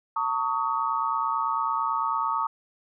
sine tone cluster, 904 / 1128 / 1257 Hz, A5 / C#6 / D#6, +47 / +30 / +17 cents, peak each -28 dBFS, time 0.16-2.47 s, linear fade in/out 5 ms, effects none

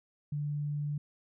sine tone, 146.83 Hz, D3, in tune, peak -31 dBFS, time 0.32-0.98 s, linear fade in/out 5 ms, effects none

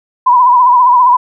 sine tone with vibrato, 990 Hz, B5, 4 cents sharp, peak -4 dBFS, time 0.26-1.17 s, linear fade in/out 10 ms, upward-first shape triangle, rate 15 Hz, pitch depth 78 cents each way, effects none

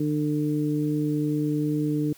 harmonic tone, 149.8 Hz, D3, 35 cents sharp, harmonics 1 / 2 / 3, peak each -27 / -24 / -33 dBFS, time 0-2.13 s, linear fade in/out 5 ms, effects white hiss -53 dBFS RMS until 2.17 s

